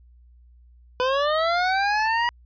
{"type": "linear sweep", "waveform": "25% pulse", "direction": "up", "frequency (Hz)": [496.3, 965], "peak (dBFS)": -16, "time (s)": [1, 2.29], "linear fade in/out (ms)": 0, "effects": ["added 60 Hz sine -49 dBFS peak until 2.45 s", "resampled to 11025 Hz"]}